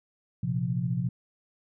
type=chord; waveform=sine; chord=Bb suspended second; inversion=none; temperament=equal; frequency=116.54 / 130.81 / 174.61 Hz; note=Bb2 / C3 / F3; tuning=0 / 0 / 0 cents; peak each=-32 / -29 / -30 dBFS; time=0.43-1.09 s; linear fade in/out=5 ms; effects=none